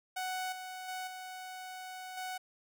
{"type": "tone with level steps", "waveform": "sawtooth", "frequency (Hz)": 743, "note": "F#5", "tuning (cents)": 7, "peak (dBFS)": [-31, -38, -34, -39, -34], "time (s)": [0.16, 2.38], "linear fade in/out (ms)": 10, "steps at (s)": [0.52, 0.88, 1.07, 2.17], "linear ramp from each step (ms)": 5, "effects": []}